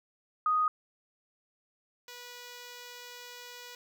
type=tone pair in turn; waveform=sine / 5% pulse; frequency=1244.5 / 488.3 Hz; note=D#6 / B4; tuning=0 / -20 cents; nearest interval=octave + major third; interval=1620 cents; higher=first; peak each=-24 / -33 dBFS; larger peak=first; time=0.46-0.68 / 2.08-3.75 s; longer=second; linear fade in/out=2 ms; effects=none